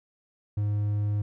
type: tone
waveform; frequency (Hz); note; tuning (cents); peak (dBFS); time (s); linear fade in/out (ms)
triangle; 103.7; G#2; -2; -22; 0.57-1.22; 5
effects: none